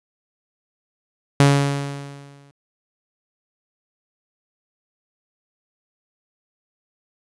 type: tone with exponential decay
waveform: sawtooth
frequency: 140.9 Hz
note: C#3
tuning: 29 cents sharp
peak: -6 dBFS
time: 1.4-2.51 s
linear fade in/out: 0 ms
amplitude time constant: 240 ms
effects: resampled to 24000 Hz